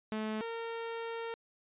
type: tone pair in turn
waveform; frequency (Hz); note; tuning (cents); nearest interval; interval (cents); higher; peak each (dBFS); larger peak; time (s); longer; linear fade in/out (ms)
sawtooth; 216.7 / 459.2; A3 / A#4; -26 / -26; octave + minor second; 1300; second; -30 / -33; first; 0.12-0.41 / 0.41-1.34; second; 0
effects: resampled to 8000 Hz

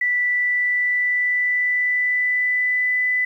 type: tone with pitch glide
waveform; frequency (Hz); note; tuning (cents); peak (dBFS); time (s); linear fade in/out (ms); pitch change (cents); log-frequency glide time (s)
sine; 1970 to 1997.5; B6 to B6; -5 to +19; -17; 0.01-3.25; 5; +24; 0.18-3
effects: 9-bit

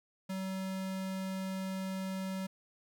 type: tone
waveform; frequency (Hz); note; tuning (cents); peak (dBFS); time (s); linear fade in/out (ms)
square; 190; F#3; +46; -36; 0.29-2.47; 10
effects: 13-bit

